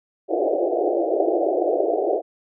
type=band-pass noise; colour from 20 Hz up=pink; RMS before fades=-21 dBFS; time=0.28-2.22 s; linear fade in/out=50 ms; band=320 to 740 Hz; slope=96 dB/octave; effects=none